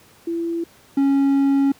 sine / triangle tone pair in turn, 336 / 276.2 Hz, E4 / C#4, +33 / -6 cents, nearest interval minor third, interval 339 cents, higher first, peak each -21 / -12 dBFS, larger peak second, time 0.27-0.64 / 0.97-1.72 s, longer second, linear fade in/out 5 ms, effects pink hiss -51 dBFS RMS until 1.79 s + high-pass 80 Hz 12 dB/octave

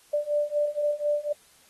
sine beating tone pair, 587.3 / 591.4 Hz, D5 / D5, 0 / +12 cents, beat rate 4.1 Hz, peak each -27 / -26 dBFS, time 0.13-1.33 s, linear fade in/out 10 ms, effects white hiss -58 dBFS RMS until 1.69 s + AAC 32 kbps

